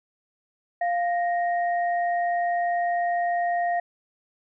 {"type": "tone pair together", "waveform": "sine", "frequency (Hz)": [698.5, 1864.7], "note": ["F5", "A#6"], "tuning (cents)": [0, 0], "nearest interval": "octave + perfect fourth", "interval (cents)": 1700, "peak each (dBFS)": [-22, -32], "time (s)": [0.81, 3.8], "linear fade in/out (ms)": 5, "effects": []}